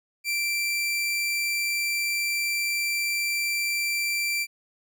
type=tone; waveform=sawtooth; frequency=2349 Hz; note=D7; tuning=in tune; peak=-21 dBFS; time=0.24-4.47 s; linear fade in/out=50 ms; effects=none